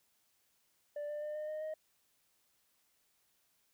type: tone with pitch steps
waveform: sine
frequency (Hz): 587.3 / 594.5 / 601.7 / 609.1 / 616.5 / 624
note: D5 / D5 / D5 / D#5 / D#5 / D#5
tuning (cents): 0 / +21 / +42 / -37 / -16 / +5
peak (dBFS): -35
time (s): 0.96-1.74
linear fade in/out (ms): 5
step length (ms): 130
effects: tanh soft clip ceiling -37 dBFS + white hiss -75 dBFS RMS until 3.73 s